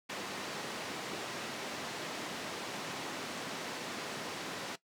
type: band-pass noise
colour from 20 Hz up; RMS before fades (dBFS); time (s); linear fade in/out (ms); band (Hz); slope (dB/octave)
pink; -41; 0.09-4.76; 10; 210 to 5900; 12
effects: noise-tail reverb RT60 0.1 s tail -17 dB re dry + high-pass 100 Hz 12 dB/octave